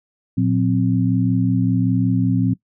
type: tone cluster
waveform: sine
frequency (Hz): 115.6 / 180.9 / 262.3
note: A#2 / F#3 / C4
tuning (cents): -14 / -39 / +4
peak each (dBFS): -19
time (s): 0.37-2.54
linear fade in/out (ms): 10
effects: noise-tail reverb RT60 0.1 s tail -20 dB re dry